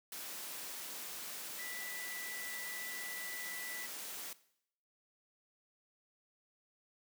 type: tone in noise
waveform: sine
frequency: 1975.5 Hz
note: B6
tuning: in tune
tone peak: -45 dBFS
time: 1.59-3.86 s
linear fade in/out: 2 ms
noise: white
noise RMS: -45 dBFS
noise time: 0.12-4.33 s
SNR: -3 dB
effects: noise-tail reverb RT60 0.7 s tail -18 dB re dry + high-pass 200 Hz 12 dB/octave